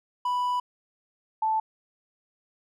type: tone pair in turn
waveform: triangle / sine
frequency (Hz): 987.8 / 877.7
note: B5 / A5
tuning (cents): 0 / -5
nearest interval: major second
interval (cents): 205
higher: first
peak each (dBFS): -22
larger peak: neither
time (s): 0.25-0.6 / 1.42-1.6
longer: first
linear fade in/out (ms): 5
effects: none